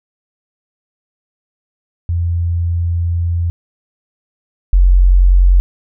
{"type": "tone pair in turn", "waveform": "sine", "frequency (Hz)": [85.5, 45.29], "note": ["F2", "F#1"], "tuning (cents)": [-36, -36], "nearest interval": "major seventh", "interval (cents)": 1100, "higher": "first", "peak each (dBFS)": [-13, -5], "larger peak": "second", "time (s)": [[2.09, 3.5], [4.73, 5.6]], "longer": "first", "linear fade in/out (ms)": 0, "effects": []}